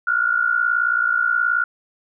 sine tone pair together, 1396.9 / 1455.6 Hz, F6 / F#6, 0 / -29 cents, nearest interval minor second, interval 71 cents, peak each -19 dBFS, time 0.07-1.64 s, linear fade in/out 5 ms, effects none

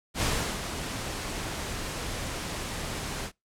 pink noise with ADSR envelope, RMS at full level -26 dBFS, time 0.14-3.32 s, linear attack 77 ms, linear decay 370 ms, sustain -8 dB, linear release 75 ms, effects noise-tail reverb RT60 0.2 s tail -25 dB re dry + low-pass 10000 Hz 12 dB/octave

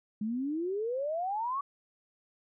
sine exponential sweep, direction up, 206.1 to 1147 Hz, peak -30 dBFS, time 0.21-1.61 s, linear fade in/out 5 ms, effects none

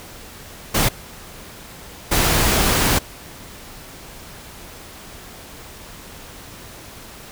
pink noise bursts at uneven times, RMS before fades -17 dBFS, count 2, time 0.74-0.89 / 2.11-2.99 s, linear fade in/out 10 ms, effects pink hiss -39 dBFS RMS until 7.31 s

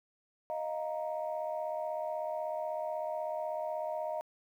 sine chord, Eb suspended second, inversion none, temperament equal, 622.3 / 698.5 / 932.3 Hz, Eb5 / F5 / Bb5, 0 / 0 / 0 cents, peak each -35 / -39 / -40 dBFS, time 0.5-4.21 s, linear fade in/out 0 ms, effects tanh soft clip ceiling -25 dBFS + 11-bit

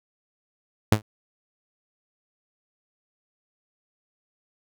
sawtooth tone with exponential decay, 106.7 Hz, G#2, 47 cents sharp, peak -8 dBFS, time 0.92-1.02 s, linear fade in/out 5 ms, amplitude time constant 21 ms, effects none

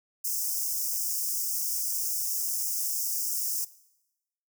white high-pass noise, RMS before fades -30 dBFS, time 0.24-3.65 s, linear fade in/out 10 ms, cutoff 5100 Hz, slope 96 dB/octave, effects noise-tail reverb RT60 0.9 s tail -19 dB re dry

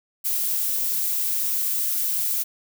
violet noise, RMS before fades -24 dBFS, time 0.24-2.44 s, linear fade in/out 20 ms, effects none

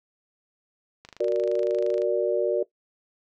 click train, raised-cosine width 0.2 ms, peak -26 dBFS, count 26, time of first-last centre 1.05-2.019 s, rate 25.8 Hz
sine chord, Gb augmented, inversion none, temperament equal, 370 / 466.2 / 587.3 Hz, Gb4 / Bb4 / D5, 0 / 0 / 0 cents, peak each -25 dBFS, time 1.2-2.63 s, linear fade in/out 5 ms
effects noise-tail reverb RT60 0.1 s tail -18 dB re dry

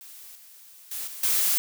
blue noise with level steps, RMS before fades -45 / -50 / -33 / -39 / -23 dBFS, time 0.01-1.58 s, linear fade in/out 0 ms, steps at 0.35 / 0.91 / 1.07 / 1.23 s, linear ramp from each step 5 ms, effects none

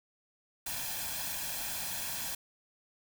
white noise with comb filter, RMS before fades -37 dBFS, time 0.66-2.35 s, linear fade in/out 5 ms, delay 1.2 ms, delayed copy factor +0.65, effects none

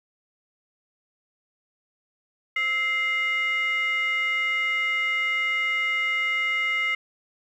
sine tone with frequency modulation, 2093 Hz, C7, in tune, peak -21 dBFS, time 2.56-6.95 s, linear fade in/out 5 ms, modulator 785 Hz, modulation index 0.6, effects tanh soft clip ceiling -17 dBFS + 10-bit

